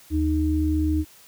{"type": "tone pair together", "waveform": "sine", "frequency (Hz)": [77.3, 309.2], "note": ["D#2", "D#4"], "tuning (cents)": [-11, -11], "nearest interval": "2 octaves", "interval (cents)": 2400, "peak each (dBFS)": -22, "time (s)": [0.1, 1.05], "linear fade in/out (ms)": 50, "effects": ["white hiss -51 dBFS RMS until 1.27 s"]}